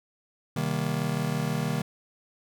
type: chord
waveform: square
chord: C minor seventh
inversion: none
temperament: just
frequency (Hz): 130.81 / 156.98 / 196.22 / 235.5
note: C3 / Eb3 / G3 / Bb3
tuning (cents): 0 / +16 / +2 / +18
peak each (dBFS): -33 / -30 / -35 / -34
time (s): 0.56-1.82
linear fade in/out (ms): 5
effects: none